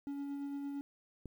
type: tone with tremolo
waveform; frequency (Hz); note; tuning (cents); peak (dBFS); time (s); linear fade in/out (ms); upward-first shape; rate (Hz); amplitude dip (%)
triangle; 281.7; C#4; +28; -35; 0.07-0.81; 0; sine; 8.8; 25
type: click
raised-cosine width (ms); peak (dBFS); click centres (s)
3; -32; 1.257
effects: 11-bit